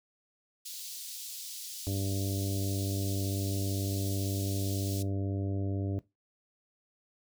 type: high-pass noise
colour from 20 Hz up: pink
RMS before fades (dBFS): -42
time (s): 0.65-5.03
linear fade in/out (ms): 10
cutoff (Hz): 3800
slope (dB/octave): 24
type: harmonic tone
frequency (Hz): 98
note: G2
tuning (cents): 0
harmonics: 1 / 2 / 3 / 4 / 5 / 6 / 7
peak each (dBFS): -31 / -42 / -36 / -43 / -49 / -46 / -52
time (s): 1.87-5.99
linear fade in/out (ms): 0
effects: noise-tail reverb RT60 0.2 s tail -18 dB re dry